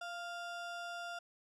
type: ring-modulated tone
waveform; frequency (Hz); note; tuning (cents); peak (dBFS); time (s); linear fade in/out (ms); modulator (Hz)
square; 1046.5; C6; 0; -39; 0.01-1.19; 5; 355
effects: low-pass 7000 Hz 12 dB/octave